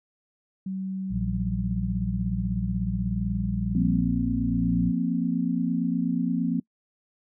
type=tone with pitch glide; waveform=sine; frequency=190 to 195.91 Hz; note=F#3 to G3; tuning=+46 to -1 cents; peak=-28 dBFS; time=0.66-4 s; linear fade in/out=5 ms; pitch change=+53 cents; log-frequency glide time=3.06-3.21 s
type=harmonic tone; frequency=57.9 Hz; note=A#1; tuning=11 cents flat; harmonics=1 / 2 / 3; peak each=-31 / -31 / -31 dBFS; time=1.09-4.93 s; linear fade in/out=50 ms
type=chord; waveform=sine; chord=F suspended fourth; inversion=none; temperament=equal; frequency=174.61 / 233.1 / 261.6 Hz; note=F3 / Bb3 / C4; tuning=0 / 0 / 0 cents; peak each=-27 dBFS; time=3.75-6.6 s; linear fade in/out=5 ms
effects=noise-tail reverb RT60 0.1 s tail -25 dB re dry